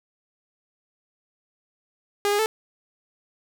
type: tone with pitch steps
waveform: sawtooth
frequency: 407.9 / 411 / 438.9 Hz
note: G#4 / G#4 / A4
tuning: -31 / -18 / -4 cents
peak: -16 dBFS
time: 2.25-2.46 s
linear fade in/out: 0 ms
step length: 70 ms
effects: none